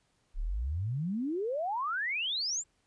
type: exponential sweep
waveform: sine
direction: up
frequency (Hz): 30.87 to 7600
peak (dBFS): -30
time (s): 0.34-2.64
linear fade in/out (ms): 50
effects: pink hiss -73 dBFS RMS until 2.86 s + resampled to 22050 Hz